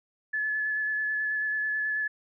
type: tone with vibrato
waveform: sine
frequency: 1720 Hz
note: A6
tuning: 40 cents flat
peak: -26 dBFS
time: 0.33-2.08 s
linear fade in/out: 10 ms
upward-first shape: square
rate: 9.2 Hz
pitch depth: 11 cents each way
effects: none